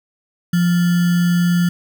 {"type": "tone with sample-and-hold", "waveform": "sine", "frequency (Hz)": 174.61, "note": "F3", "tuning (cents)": 0, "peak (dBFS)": -12, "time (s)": [0.53, 1.69], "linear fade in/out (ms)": 5, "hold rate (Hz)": 1575, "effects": []}